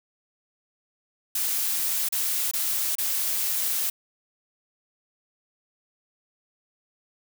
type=noise with dropouts; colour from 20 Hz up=blue; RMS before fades=-26 dBFS; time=1.35-3.9 s; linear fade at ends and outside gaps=5 ms; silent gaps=2.088-2.123 / 2.513-2.535 / 2.954-2.983 s; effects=none